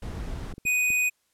brown noise, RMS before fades -34 dBFS, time 0.02-0.53 s, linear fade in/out 5 ms
clicks, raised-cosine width 3 ms, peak -28 dBFS, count 4, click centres 0.538 / 0.581 / 0.653 / 0.904 s
square tone, 2489 Hz, D#7, in tune, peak -22 dBFS, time 0.65-1.1 s, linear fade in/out 20 ms
effects white hiss -71 dBFS RMS until 1.33 s + low-pass 12000 Hz 12 dB/octave

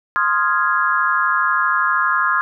sine chord, F minor seventh, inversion second, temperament equal, 1046.5 / 1244.5 / 1396.9 / 1661.2 Hz, C6 / Eb6 / F6 / Ab6, 0 / 0 / 0 / 0 cents, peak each -20 dBFS, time 0.16-2.41 s, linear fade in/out 0 ms, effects none

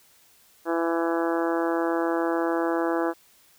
harmonic tone, 167 Hz, E3, 23 cents sharp, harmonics 2 / 3 / 4 / 5 / 6 / 7 / 8 / 9 / 10, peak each -25 / -29 / -31 / -33 / -35 / -36 / -37 / -38 / -39 dBFS, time 0.65-3.14 s, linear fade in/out 50 ms, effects white hiss -58 dBFS RMS until 3.58 s

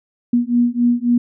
sine beating tone pair, 238.8 / 242.5 Hz, A#3 / B3, +42 / -31 cents, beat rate 3.7 Hz, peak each -16 / -16 dBFS, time 0.33-1.18 s, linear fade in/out 5 ms, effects none

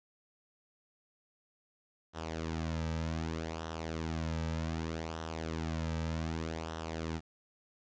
sawtooth tone with flanger, 80.9 Hz, E2, 32 cents flat, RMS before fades -37 dBFS, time 2.13-7.21 s, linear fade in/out 50 ms, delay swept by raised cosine 0.43 to 2.83 ms, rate 0.65 Hz, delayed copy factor -0.65, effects resampled to 16000 Hz + 11-bit

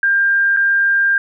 sine tone with dropouts, 1597 Hz, G6, 32 cents sharp, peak -11 dBFS, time 0.03-1.18 s, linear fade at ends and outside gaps 2 ms, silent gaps 0.565-0.57 s, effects none

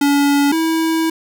square tone pair in turn, 284.4 / 324.2 Hz, C#4 / E4, +45 / -29 cents, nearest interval major second, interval 226 cents, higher second, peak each -12 / -15 dBFS, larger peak first, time 0.01-0.52 / 0.52-1.1 s, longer second, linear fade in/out 5 ms, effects none

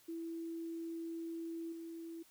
sine tone with level steps, 331.2 Hz, E4, 8 cents sharp, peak -40 / -44 dBFS, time 0.08-2.23 s, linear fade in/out 10 ms, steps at 1.72 s, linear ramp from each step 5 ms, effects white hiss -66 dBFS RMS until 2.3 s

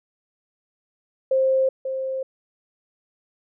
sine tone pair in turn, 528 / 528 Hz, C5 / C5, +16 / +16 cents, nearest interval unison, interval 0 cents, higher neither, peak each -16 / -24 dBFS, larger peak first, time 1.31-1.69 / 1.85-2.23 s, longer neither, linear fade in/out 5 ms, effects none

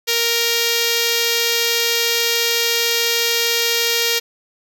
5% pulse tone with notch filter, 466.2 Hz, A#4, in tune, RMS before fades -18 dBFS, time 0.07-4.2 s, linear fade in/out 20 ms, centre 1100 Hz, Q 0.82, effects none

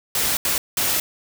white noise bursts at uneven times, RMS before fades -21 dBFS, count 3, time 0.15-0.37 / 0.45-0.58 / 0.77-1 s, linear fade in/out 2 ms, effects none

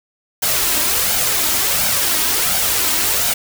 white noise with flanger, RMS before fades -17 dBFS, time 0.42-3.34 s, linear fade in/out 10 ms, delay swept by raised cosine 1.3 to 3.2 ms, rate 1.4 Hz, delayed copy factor +0.5, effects none

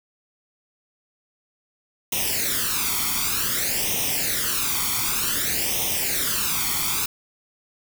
white noise with flanger, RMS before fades -24 dBFS, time 2.12-7.06 s, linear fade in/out 5 ms, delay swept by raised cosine 0.33 to 0.9 ms, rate 0.54 Hz, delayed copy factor +0.75, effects none

